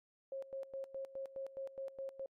sine tone with tremolo, 540 Hz, C#5, 45 cents flat, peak -40 dBFS, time 0.32-2.26 s, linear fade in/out 2 ms, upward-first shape square, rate 4.8 Hz, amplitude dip 80%, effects AAC 64 kbps

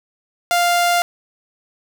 sawtooth tone, 698.5 Hz, F5, in tune, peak -10 dBFS, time 0.51-1.02 s, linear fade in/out 0 ms, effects none

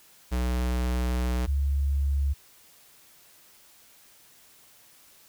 square / sine tone pair in turn, 61.74 / 69.9 Hz, B1 / C#2, 0 / +15 cents, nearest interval major second, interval 215 cents, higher second, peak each -25 / -22 dBFS, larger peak second, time 0.31-1.47 / 1.47-2.34 s, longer first, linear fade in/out 20 ms, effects white hiss -56 dBFS RMS until 5.28 s

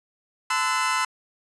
30% pulse chord, F# half-diminished seventh, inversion first, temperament equal with one note detuned, 880 / 1025 / 1318.5 / 1480 Hz, A5 / C6 / E6 / F#6, 0 / -36 / 0 / 0 cents, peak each -28 / -22 / -24 / -28 dBFS, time 0.5-1.05 s, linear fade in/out 5 ms, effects resampled to 24000 Hz

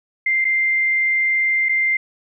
sine tone with dropouts, 2093 Hz, C7, in tune, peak -15 dBFS, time 0.26-1.97 s, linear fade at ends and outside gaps 5 ms, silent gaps 0.445-0.45 / 1.687-1.692 s, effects none

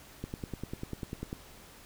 click train, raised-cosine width 3 ms, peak -23 dBFS, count 12, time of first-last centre 0.24-1.329 s, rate 10.1 Hz, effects pink hiss -53 dBFS RMS until 1.85 s

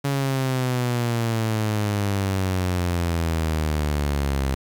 sawtooth exponential sweep, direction down, 140.9 to 66.6 Hz, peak -17 dBFS, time 0.04-4.55 s, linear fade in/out 10 ms, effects 8-bit

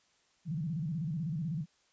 sine tone with vibrato, 159.4 Hz, D#3, 42 cents sharp, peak -32 dBFS, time 0.45-1.66 s, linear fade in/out 50 ms, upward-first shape square, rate 16 Hz, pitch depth 160 cents each way, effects white hiss -70 dBFS RMS until 1.92 s + resampled to 16000 Hz

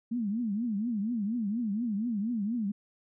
sine tone with vibrato, 220 Hz, A3, in tune, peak -28 dBFS, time 0.11-2.72 s, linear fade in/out 10 ms, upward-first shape triangle, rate 4.2 Hz, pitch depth 230 cents each way, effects none

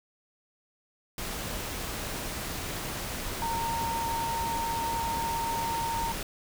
sine tone in noise, 920 Hz, A#5, 23 cents flat, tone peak -29 dBFS, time 3.42-6.12 s, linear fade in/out 2 ms, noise pink, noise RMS -35 dBFS, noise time 1.18-6.23 s, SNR +3 dB, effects none

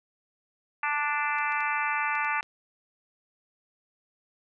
harmonic tone, 293.7 Hz, D4, in tune, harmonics 3 / 4 / 5 / 6 / 7 / 8 / 9, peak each -31 / -32 / -33 / -34 / -34 / -35 / -36 dBFS, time 0.83-2.41 s, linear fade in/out 2 ms
clicks, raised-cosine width 0.2 ms, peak -32 dBFS, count 6, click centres 1.386 / 1.522 / 1.606 / 2.153 / 2.247 / 2.429 s
effects none

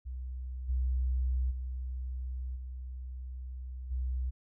sine tone with level steps, 63.4 Hz, B1, 46 cents sharp, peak -36 / -27 / -34 / -38 / -30 dBFS, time 0.05-4.31 s, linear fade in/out 20 ms, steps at 0.68 / 1.5 / 2.55 / 3.9 s, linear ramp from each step 20 ms, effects none

